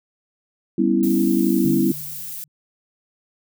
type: chord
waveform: sine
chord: C# half-diminished seventh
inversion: second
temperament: equal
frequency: 196 / 246.9 / 277.2 / 329.6 Hz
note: G3 / B3 / C#4 / E4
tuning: 0 / 0 / 0 / 0 cents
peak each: -21 / -21 / -23 / -19 dBFS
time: 0.78-1.92 s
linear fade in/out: 5 ms
type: noise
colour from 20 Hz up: violet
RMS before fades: -32 dBFS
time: 1.03-2.44 s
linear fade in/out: 0 ms
type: tone with exponential decay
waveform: sine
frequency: 148.4 Hz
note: D3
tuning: 18 cents sharp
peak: -22 dBFS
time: 1.65-2.48 s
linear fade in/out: 2 ms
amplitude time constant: 180 ms
effects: none